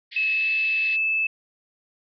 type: band-pass noise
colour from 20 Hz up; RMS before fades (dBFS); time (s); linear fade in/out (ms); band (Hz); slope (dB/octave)
pink; -39; 0.11-0.97; 20; 1800 to 4800; 96
type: tone with pitch glide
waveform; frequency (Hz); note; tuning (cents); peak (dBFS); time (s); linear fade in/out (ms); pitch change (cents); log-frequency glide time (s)
sine; 2599 to 2620; E7 to E7; -25 to -11; -20; 0.16-1.27; 5; +14; 0.28-0.44
effects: none